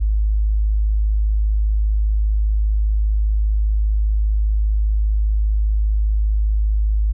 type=tone; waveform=sine; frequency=52.5 Hz; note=G#1; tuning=19 cents sharp; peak=-14 dBFS; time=0-7.13 s; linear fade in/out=20 ms; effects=none